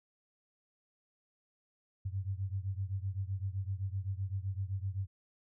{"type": "beating tone pair", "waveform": "sine", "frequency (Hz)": [93.9, 101.7], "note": ["F#2", "G#2"], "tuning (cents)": [26, -36], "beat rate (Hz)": 7.8, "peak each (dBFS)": [-36, -38], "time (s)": [2.05, 5.07], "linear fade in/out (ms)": 10, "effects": []}